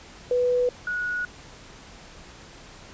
sine tone pair in turn, 493.9 / 1459.7 Hz, B4 / F#6, 0 / -24 cents, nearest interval octave + perfect fifth, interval 1876 cents, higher second, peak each -19 / -25 dBFS, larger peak first, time 0.31-0.69 / 0.87-1.25 s, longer neither, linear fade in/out 2 ms, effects pink hiss -46 dBFS RMS until 2.93 s + resampled to 16000 Hz

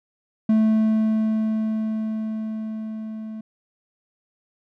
triangle tone with level ramp, 218.7 Hz, A3, 10 cents flat, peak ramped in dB -12 to -29 dBFS, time 0.49-3.41 s, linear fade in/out 5 ms, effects none

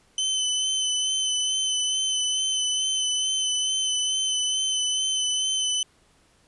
25% pulse tone with vibrato, 3042 Hz, F#7, 47 cents sharp, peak -19 dBFS, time 0.18-5.83 s, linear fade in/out 2 ms, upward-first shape sine, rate 2.3 Hz, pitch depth 20 cents each way, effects pink hiss -61 dBFS RMS until 6.47 s + resampled to 24000 Hz

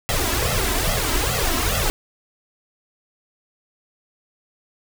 pink noise with flanger, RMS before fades -21 dBFS, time 0.09-1.9 s, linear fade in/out 0 ms, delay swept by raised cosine 1.5 to 3.1 ms, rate 2.4 Hz, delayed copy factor +1, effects none

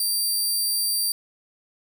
15% pulse tone, 4699 Hz, D8, in tune, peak -15 dBFS, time 0-1.12 s, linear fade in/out 2 ms, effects none

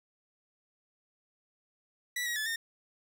sawtooth tone with pitch steps, 1957 / 1902 / 1730 / 1825 Hz, B6 / A#6 / A6 / A#6, -16 / +34 / -30 / -37 cents, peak -28 dBFS, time 2.16-2.56 s, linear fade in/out 5 ms, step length 100 ms, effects none

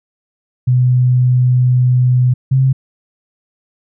sine tone pair in turn, 125.6 / 132.4 Hz, B2 / C3, +30 / +21 cents, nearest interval minor second, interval 91 cents, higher second, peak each -8 dBFS, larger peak neither, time 0.67-2.34 / 2.51-2.73 s, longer first, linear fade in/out 10 ms, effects none

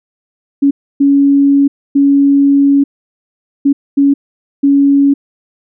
sine tone bursts at uneven times, 280 Hz, C#4, 18 cents sharp, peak -5 dBFS, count 6, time 0.62-0.71 / 1-1.68 / 1.95-2.84 / 3.65-3.73 / 3.97-4.14 / 4.63-5.14 s, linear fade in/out 10 ms, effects none

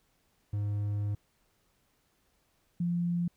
triangle / sine tone pair in turn, 103 / 173.22 Hz, G#2 / F3, -14 / -14 cents, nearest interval major sixth, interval 900 cents, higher second, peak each -27 dBFS, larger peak neither, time 0.53-1.15 / 2.8-3.28 s, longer first, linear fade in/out 5 ms, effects pink hiss -72 dBFS RMS until 3.36 s

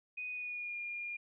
sine tone with pitch glide, 2489 to 2414 Hz, D#7 to D7, 0 to +47 cents, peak -38 dBFS, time 0.17-1.17 s, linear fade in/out 10 ms, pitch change -53 cents, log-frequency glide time 0.3-0.77 s, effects none

